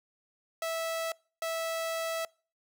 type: tone bursts at uneven times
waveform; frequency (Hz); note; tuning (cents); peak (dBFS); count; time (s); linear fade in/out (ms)
sawtooth; 655; E5; -11; -27; 2; 0.62-1.12 / 1.42-2.25; 2
effects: noise-tail reverb RT60 0.4 s tail -25 dB re dry